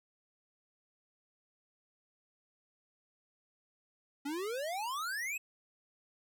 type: exponential sweep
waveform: square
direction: up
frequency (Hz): 273.1 to 2637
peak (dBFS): -36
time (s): 4.25-5.38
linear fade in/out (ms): 10
effects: none